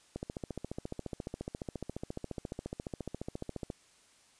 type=click train; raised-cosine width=2 ms; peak=-24 dBFS; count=52; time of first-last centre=0.16-3.702 s; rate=14.4 Hz; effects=white hiss -64 dBFS RMS until 4.39 s + resampled to 22050 Hz